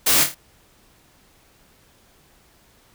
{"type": "noise with echo", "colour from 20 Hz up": "white", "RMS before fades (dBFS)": -17, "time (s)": [0.06, 0.24], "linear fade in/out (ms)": 10, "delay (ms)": 27, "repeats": 4, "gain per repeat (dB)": -6, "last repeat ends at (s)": 0.348, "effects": ["pink hiss -56 dBFS RMS until 2.94 s"]}